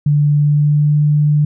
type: tone with pitch glide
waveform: sine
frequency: 146.83 to 148.71 Hz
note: D3 to D3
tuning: 0 to +22 cents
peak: -9 dBFS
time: 0.06-1.45 s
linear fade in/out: 5 ms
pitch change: +22 cents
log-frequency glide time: 0.37-0.96 s
effects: none